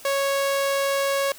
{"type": "tone", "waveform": "sawtooth", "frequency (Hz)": 553, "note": "C#5", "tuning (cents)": -4, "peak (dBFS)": -17, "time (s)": [0.05, 1.32], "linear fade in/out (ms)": 2, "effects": ["white hiss -45 dBFS RMS until 1.38 s"]}